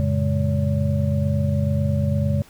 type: tone cluster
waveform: sine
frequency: 91.1 / 113.2 / 140.1 / 207.8 / 567 Hz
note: F#2 / A2 / C#3 / G#3 / C#5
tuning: -26 / +50 / +19 / +1 / +39 cents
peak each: -22 / -28 / -22 / -25 / -30 dBFS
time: 0-2.42 s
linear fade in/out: 0 ms
effects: pink hiss -50 dBFS RMS until 2.49 s